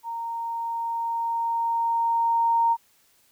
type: tone with level ramp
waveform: sine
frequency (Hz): 925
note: A#5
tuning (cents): -14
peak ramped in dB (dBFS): -29 to -17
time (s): 0.03-2.77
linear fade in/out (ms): 50
effects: white hiss -62 dBFS RMS until 3.31 s